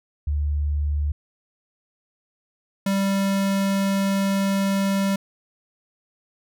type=tone pair in turn; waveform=sine / square; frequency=73.42 / 196.01 Hz; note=D2 / G3; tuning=0 / 0 cents; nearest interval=octave + perfect fourth; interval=1700 cents; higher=second; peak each=-20 dBFS; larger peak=neither; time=0.27-1.12 / 2.86-5.16 s; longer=second; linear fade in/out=5 ms; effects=none